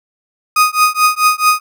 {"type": "tone with tremolo", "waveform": "35% pulse", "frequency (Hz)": 1244.5, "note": "D#6", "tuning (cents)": 0, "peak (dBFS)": -4, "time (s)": [0.56, 1.6], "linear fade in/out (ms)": 5, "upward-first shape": "triangle", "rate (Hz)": 4.6, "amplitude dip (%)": 100, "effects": []}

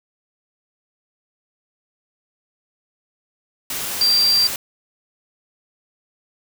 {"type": "tone in noise", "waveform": "sine", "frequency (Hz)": 4715, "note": "D8", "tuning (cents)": 6, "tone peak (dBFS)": -13, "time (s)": [4.01, 4.47], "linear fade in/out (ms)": 2, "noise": "white", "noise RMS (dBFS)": -26, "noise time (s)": [3.7, 4.56], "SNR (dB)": 10, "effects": []}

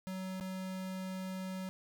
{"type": "tone with dropouts", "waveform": "square", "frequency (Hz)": 187.6, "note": "F#3", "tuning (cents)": 24, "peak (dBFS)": -39, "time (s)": [0.07, 1.69], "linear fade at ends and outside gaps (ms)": 0, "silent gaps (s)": [0.4, 0.409], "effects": []}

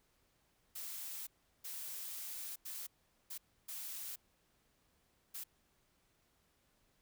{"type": "noise bursts at uneven times", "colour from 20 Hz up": "blue", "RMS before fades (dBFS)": -45, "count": 6, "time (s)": [[0.75, 1.27], [1.64, 2.56], [2.65, 2.87], [3.3, 3.38], [3.68, 4.16], [5.34, 5.44]], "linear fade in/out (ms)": 10, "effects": ["pink hiss -75 dBFS RMS until 7.01 s"]}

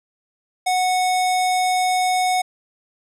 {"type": "tone with low-pass filter", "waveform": "square", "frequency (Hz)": 736, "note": "F#5", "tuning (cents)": -9, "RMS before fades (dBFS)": -19, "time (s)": [0.66, 2.42], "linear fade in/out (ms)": 10, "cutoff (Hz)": 9900, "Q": 1.2, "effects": []}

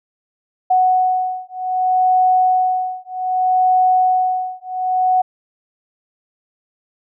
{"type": "beating tone pair", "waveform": "sine", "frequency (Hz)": [740, 740.64], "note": ["F#5", "F#5"], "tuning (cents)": [0, 2], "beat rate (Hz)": 0.64, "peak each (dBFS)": -16, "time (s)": [0.7, 5.22], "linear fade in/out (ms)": 10, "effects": []}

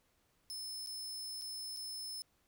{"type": "tone with dropouts", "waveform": "sawtooth", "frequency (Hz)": 5240, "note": "E8", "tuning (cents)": -11, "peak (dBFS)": -39, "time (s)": [0.5, 2.22], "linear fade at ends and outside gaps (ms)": 0, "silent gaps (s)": [[0.862, 0.871], [1.413, 1.419], [1.764, 1.77]], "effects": ["pink hiss -75 dBFS RMS until 2.47 s"]}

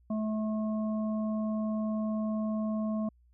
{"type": "harmonic tone", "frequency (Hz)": 216.2, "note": "A3", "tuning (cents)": -30, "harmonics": [1, 3, 5], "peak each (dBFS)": [-29, -38, -45], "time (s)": [0.1, 3.09], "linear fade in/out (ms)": 5, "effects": ["added 60 Hz sine -60 dBFS peak until 3.33 s"]}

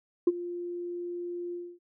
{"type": "tone with ADSR envelope", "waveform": "sine", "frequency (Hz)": 349.9, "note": "F4", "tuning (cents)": 3, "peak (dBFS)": -15, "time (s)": [0.27, 1.79], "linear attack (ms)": 5, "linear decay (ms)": 35, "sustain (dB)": -18, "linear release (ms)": 260, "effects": ["tanh soft clip ceiling -14 dBFS"]}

